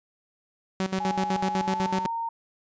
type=tone with tremolo; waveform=sawtooth; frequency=189.5 Hz; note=F#3; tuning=42 cents sharp; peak=-20 dBFS; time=0.8-2.06 s; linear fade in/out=0 ms; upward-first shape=square; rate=8 Hz; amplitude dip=80%
type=tone with pitch glide; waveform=sine; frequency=834 to 920.1 Hz; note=G#5 to A#5; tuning=+7 to -23 cents; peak=-27 dBFS; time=1-2.29 s; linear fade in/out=5 ms; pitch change=+170 cents; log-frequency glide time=1.5-2.09 s
effects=resampled to 16000 Hz